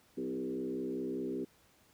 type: tone with frequency modulation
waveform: sine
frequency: 327.4 Hz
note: E4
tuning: 12 cents flat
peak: -34 dBFS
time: 0.17-1.45 s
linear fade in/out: 10 ms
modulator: 65 Hz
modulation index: 1.6
effects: pink hiss -66 dBFS RMS until 1.93 s + high-pass 60 Hz 12 dB/octave